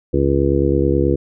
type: harmonic tone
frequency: 69.3 Hz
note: C#2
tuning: in tune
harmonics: 1 / 2 / 3 / 4 / 5 / 6 / 7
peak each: -20 / -21 / -28 / -21 / -18 / -22 / -21 dBFS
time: 0.13-1.16 s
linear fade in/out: 10 ms
effects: none